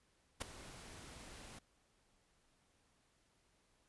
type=noise with ADSR envelope; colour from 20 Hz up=pink; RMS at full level=-37 dBFS; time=0.4-1.59 s; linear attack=19 ms; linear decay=5 ms; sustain=-17 dB; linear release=6 ms; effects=pink hiss -75 dBFS RMS until 3.88 s + resampled to 24000 Hz